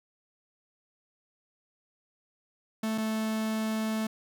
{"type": "tone pair in turn", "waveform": "45% pulse", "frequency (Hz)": [220, 219.2], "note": ["A3", "A3"], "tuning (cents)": [0, -6], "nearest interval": "unison", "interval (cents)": 6, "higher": "first", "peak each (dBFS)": -28, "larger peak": "neither", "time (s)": [[2.83, 2.98], [2.98, 4.07]], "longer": "second", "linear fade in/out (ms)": 5, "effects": []}